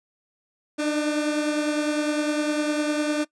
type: beating tone pair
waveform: 30% pulse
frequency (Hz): 298.5 / 308.4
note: D4 / D#4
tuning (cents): +28 / -15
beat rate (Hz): 9.9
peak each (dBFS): -20 / -28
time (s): 0.78-3.25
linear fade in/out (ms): 20
effects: noise-tail reverb RT60 0.1 s tail -21 dB re dry + resampled to 22050 Hz